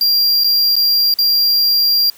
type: tone with dropouts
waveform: square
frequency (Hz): 4762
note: D8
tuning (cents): +23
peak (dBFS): -11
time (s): 0.01-2.1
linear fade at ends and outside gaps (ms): 2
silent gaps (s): 0.437-0.443 / 0.756-0.764 / 1.14-1.187
effects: white hiss -44 dBFS RMS until 2.17 s